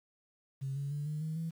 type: tone with pitch steps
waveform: sine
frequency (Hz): 135.3 / 140.56 / 146.02 / 151.69 / 157.59 / 163.71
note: C#3 / C#3 / D3 / D#3 / D#3 / E3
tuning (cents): -42 / +24 / -10 / -44 / +22 / -12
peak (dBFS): -33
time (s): 0.61-1.51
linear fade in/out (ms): 20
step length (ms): 150
effects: tanh soft clip ceiling -29 dBFS + 10-bit